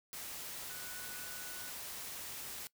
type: tone in noise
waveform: sine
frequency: 1478 Hz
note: F#6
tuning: 2 cents flat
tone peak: -51 dBFS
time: 0.7-1.7 s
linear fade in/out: 0 ms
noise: white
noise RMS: -45 dBFS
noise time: 0.13-2.67 s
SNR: -9 dB
effects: noise-tail reverb RT60 0.1 s tail -20 dB re dry